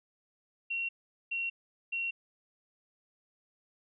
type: tone bursts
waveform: sine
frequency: 2737 Hz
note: F7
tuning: 36 cents flat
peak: -31 dBFS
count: 3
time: 0.7-2.11 s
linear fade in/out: 10 ms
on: 190 ms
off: 420 ms
effects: none